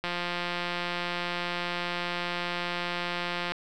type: click train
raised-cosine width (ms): 0.3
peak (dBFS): -15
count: 610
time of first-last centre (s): 0.04-3.52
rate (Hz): 175
effects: none